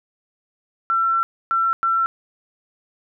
sine tone bursts at uneven times, 1348 Hz, E6, 38 cents sharp, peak -16 dBFS, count 3, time 0.9-1.23 / 1.51-1.73 / 1.83-2.06 s, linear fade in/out 0 ms, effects none

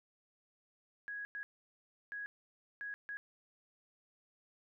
sine tone bursts at uneven times, 1661.2 Hz, G#6, in tune, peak -40 dBFS, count 5, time 1.08-1.25 / 1.35-1.43 / 2.12-2.26 / 2.81-2.94 / 3.09-3.17 s, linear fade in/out 0 ms, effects none

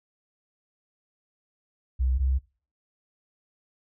sine tone pair in turn, 64.2 / 65.89 Hz, C2 / C2, -32 / +13 cents, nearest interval unison, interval 45 cents, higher second, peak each -21 / -21 dBFS, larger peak neither, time 1.99-2.19 / 2.19-2.39 s, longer neither, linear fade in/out 20 ms, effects noise-tail reverb RT60 0.4 s tail -22 dB re dry

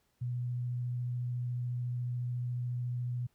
sine tone with vibrato, 122.7 Hz, B2, 11 cents flat, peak -32 dBFS, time 0.21-3.27 s, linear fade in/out 10 ms, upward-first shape triangle, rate 14 Hz, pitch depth 11 cents each way, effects pink hiss -75 dBFS RMS until 3.34 s

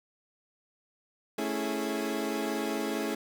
30% pulse chord, A major seventh, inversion none, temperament equal with one note detuned, 220 / 277.2 / 328.1 / 415.3 Hz, A3 / C#4 / E4 / G#4, 0 / 0 / -8 / 0 cents, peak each -33 dBFS, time 1.38-3.15 s, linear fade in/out 5 ms, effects 9-bit

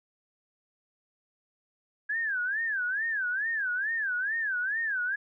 sine tone with vibrato, 1636 Hz, G#6, 26 cents flat, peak -27 dBFS, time 2.09-5.16 s, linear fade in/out 10 ms, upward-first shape sine, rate 2.3 Hz, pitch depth 210 cents each way, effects none

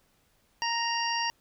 harmonic tone, 932.3 Hz, A#5, in tune, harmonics 1 / 2 / 3 / 5 / 6, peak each -30 / -34 / -34 / -36 / -35 dBFS, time 0.62-1.3 s, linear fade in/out 0 ms, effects pink hiss -68 dBFS RMS until 1.4 s

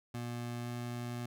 25% pulse tone with pitch glide, 120 to 120.76 Hz, B2 to B2, -49 to -38 cents, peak -34 dBFS, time 0.14-1.26 s, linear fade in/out 5 ms, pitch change +11 cents, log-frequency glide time 0.63-0.7 s, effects none

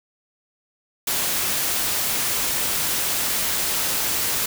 white noise, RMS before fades -23 dBFS, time 1.07-4.46 s, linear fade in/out 5 ms, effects none

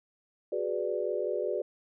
sine chord, G# half-diminished seventh, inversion third, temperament equal, 370 / 415.3 / 493.9 / 587.3 Hz, F#4 / G#4 / B4 / D5, 0 / 0 / 0 / 0 cents, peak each -34 dBFS, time 0.52-1.62 s, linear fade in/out 5 ms, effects none

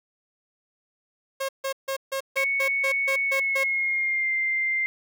sawtooth tone bursts, 540 Hz, C#5, 45 cents flat, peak -22 dBFS, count 10, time 1.4-3.64 s, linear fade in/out 10 ms, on 89 ms, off 150 ms
sine tone with pitch glide, 2217 to 2093 Hz, C#7 to C7, 0 to 0 cents, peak -22 dBFS, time 2.37-4.86 s, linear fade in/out 0 ms, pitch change -100 cents, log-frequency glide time 3.23-4.34 s
effects none

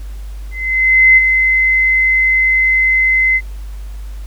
sine tone with ADSR envelope, 2055 Hz, C7, 32 cents flat, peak -3 dBFS, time 0.51-3.41 s, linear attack 660 ms, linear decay 25 ms, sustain -6 dB, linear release 50 ms, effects added 50 Hz sine -24 dBFS peak until 4.26 s + pink hiss -45 dBFS RMS until 4.26 s

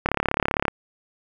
click train, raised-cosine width 0.5 ms, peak -5 dBFS, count 23, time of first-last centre 0.06-0.681 s, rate 35.4 Hz, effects 7-bit

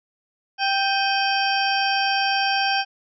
harmonic tone with a mistuned harmonic, 784 Hz, G5, in tune, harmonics 1 / 2 / 3 / 4 / 6 / 7, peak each -22 / -25 / -27 / -28 / -30 / -30 dBFS, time 0.58-2.85 s, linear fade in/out 50 ms, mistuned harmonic 3, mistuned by +120 cents, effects none

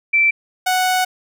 sine / sawtooth tone pair in turn, 2335 / 739.7 Hz, D7 / F#5, -11 / -1 cents, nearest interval octave + minor sixth, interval 1990 cents, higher first, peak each -11 dBFS, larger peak neither, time 0.13-0.31 / 0.66-1.05 s, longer second, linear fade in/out 10 ms, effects none

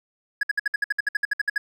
triangle tone bursts, 1677 Hz, G#6, 16 cents sharp, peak -17 dBFS, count 15, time 0.41-1.58 s, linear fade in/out 5 ms, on 22 ms, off 60 ms, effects none

